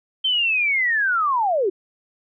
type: linear sweep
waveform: sine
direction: down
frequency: 3136 to 349.2 Hz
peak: -17 dBFS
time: 0.24-1.7 s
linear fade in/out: 10 ms
effects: none